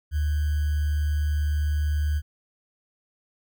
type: tone with sample-and-hold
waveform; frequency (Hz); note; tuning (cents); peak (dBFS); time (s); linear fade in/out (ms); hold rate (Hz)
sine; 74.7; D2; +30; -21; 0.11-2.22; 50; 1575
effects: none